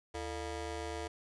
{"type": "ring-modulated tone", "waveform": "20% pulse", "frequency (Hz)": 260, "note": "C4", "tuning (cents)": -11, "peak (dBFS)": -30, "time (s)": [0.14, 1.08], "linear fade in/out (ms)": 10, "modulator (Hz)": 184, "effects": ["resampled to 22050 Hz"]}